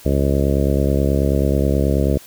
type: harmonic tone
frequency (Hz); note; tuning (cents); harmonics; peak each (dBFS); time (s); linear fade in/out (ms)
69.3; C#2; 0; 1 / 2 / 3 / 4 / 5 / 6 / 7 / 8 / 9; -18 / -21 / -23 / -24 / -25 / -26 / -26 / -27 / -28; 0.05-2.18; 10
effects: white hiss -43 dBFS RMS until 2.26 s